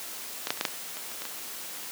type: clicks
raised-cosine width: 0.2 ms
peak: -12 / -7 / -22 / -9 / -7 / -23 / -20 / -24 / -18 / -18 dBFS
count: 10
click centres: 0.471 / 0.505 / 0.574 / 0.611 / 0.652 / 0.684 / 0.97 / 1.117 / 1.22 / 1.253 s
effects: white hiss -39 dBFS RMS until 1.91 s + high-pass 200 Hz 12 dB/octave